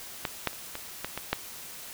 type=clicks; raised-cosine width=0.3 ms; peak=-12 / -9 / -28 / -19 / -15 / -16 / -8 dBFS; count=7; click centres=0.252 / 0.473 / 0.531 / 0.754 / 1.046 / 1.176 / 1.33 s; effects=white hiss -43 dBFS RMS until 1.93 s